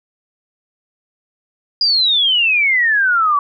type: exponential sweep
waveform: sine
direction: down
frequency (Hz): 4914 to 1124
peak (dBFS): -11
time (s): 1.81-3.39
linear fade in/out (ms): 2
effects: none